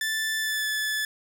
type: tone with pitch glide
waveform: sawtooth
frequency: 1760 to 1731.8 Hz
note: A6 to A6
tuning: 0 to -28 cents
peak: -22 dBFS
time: 0.01-1.05 s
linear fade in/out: 2 ms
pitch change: -28 cents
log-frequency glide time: 0.39-0.68 s
effects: none